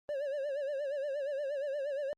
triangle tone with vibrato, 564 Hz, C#5, 30 cents sharp, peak -31 dBFS, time 0.09-2.13 s, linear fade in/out 0 ms, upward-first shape sine, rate 8.5 Hz, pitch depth 100 cents each way, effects Opus 32 kbps

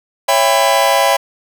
45% pulse chord, C# half-diminished seventh, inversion none, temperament just, 554.4 / 665.2 / 798.3 / 997.9 Hz, C#5 / E5 / G5 / B5, 0 / +16 / +31 / +18 cents, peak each -16 dBFS, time 0.28-1.17 s, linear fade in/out 10 ms, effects none

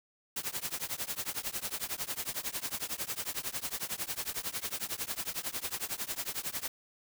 white noise with tremolo, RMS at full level -33 dBFS, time 0.36-6.68 s, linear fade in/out 5 ms, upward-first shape triangle, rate 11 Hz, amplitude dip 100%, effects none

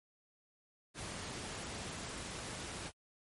pink noise, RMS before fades -43 dBFS, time 0.94-2.92 s, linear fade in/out 50 ms, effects high-pass 60 Hz 12 dB/octave + MP3 48 kbps

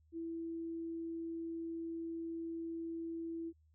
sine tone, 330.9 Hz, E4, 7 cents sharp, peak -39 dBFS, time 0.12-3.53 s, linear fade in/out 50 ms, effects added 78 Hz sine -66 dBFS peak until 3.74 s

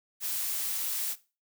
blue noise, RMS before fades -32 dBFS, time 0.2-1.16 s, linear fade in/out 50 ms, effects noise-tail reverb RT60 0.3 s tail -17 dB re dry

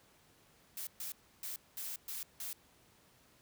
blue noise bursts at uneven times, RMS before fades -42 dBFS, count 6, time 0.77-0.87 / 1-1.12 / 1.43-1.56 / 1.77-1.96 / 2.08-2.23 / 2.4-2.53 s, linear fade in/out 2 ms, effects pink hiss -66 dBFS RMS until 3.41 s + high-pass 60 Hz 12 dB/octave

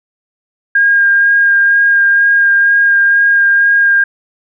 sine tone with vibrato, 1616 Hz, G#6, 48 cents flat, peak -6 dBFS, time 0.75-4.04 s, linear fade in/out 5 ms, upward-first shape sine, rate 2.1 Hz, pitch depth 11 cents each way, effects none

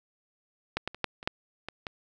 clicks, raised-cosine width 0.3 ms, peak -12 / -15 / -26 / -10 / -26 / -10 / -20 / -19 dBFS, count 8, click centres 0.77 / 0.876 / 0.946 / 1.043 / 1.229 / 1.275 / 1.686 / 1.868 s, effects none

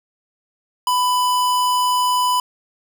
square tone, 996 Hz, B5, 14 cents sharp, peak -16 dBFS, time 0.87-2.4 s, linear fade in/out 2 ms, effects none

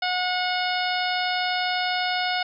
harmonic tone, 728 Hz, F#5, 28 cents flat, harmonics 1 / 2 / 3 / 4 / 5 / 6 / 7, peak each -26 / -29 / -31 / -32 / -33 / -34 / -34 dBFS, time 0.02-2.43 s, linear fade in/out 5 ms, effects none

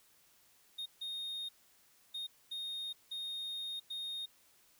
triangle tone bursts at uneven times, 3702 Hz, A#7, 13 cents flat, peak -37 dBFS, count 6, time 0.78-0.86 / 1.01-1.49 / 2.14-2.27 / 2.51-2.93 / 3.11-3.8 / 3.9-4.26 s, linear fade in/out 10 ms, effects white hiss -67 dBFS RMS until 4.79 s

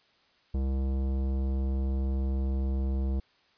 sine tone with tanh clipping, 66.6 Hz, C2, 31 cents sharp, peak -28 dBFS, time 0.54-3.2 s, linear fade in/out 5 ms, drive 16 dB, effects white hiss -65 dBFS RMS until 3.57 s + resampled to 11025 Hz

